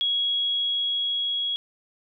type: tone with level ramp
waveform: sine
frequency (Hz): 3322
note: G#7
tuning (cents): 0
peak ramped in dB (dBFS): -21 to -24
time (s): 0.01-1.56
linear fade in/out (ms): 0
effects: none